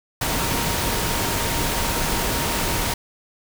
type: tone in noise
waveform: sine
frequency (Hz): 932.3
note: A#5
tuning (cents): 0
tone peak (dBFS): -32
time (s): 0.21-2.94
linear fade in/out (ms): 5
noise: pink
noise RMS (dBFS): -23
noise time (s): 0.21-2.94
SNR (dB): -12
effects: none